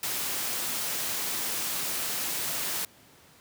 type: noise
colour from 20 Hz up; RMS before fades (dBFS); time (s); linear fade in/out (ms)
white; -31; 0.03-2.85; 2
effects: pink hiss -56 dBFS RMS until 3.4 s + high-pass 100 Hz 12 dB/octave